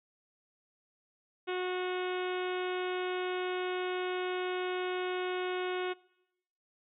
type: harmonic tone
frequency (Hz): 365.2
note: F#4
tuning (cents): -23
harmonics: 1 / 2 / 3 / 4 / 5 / 6 / 7 / 8 / 9 / 10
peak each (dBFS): -33 / -41 / -44 / -43 / -49 / -46 / -47 / -48 / -51 / -52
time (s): 1.47-5.94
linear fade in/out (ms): 20
effects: noise-tail reverb RT60 0.9 s tail -23 dB re dry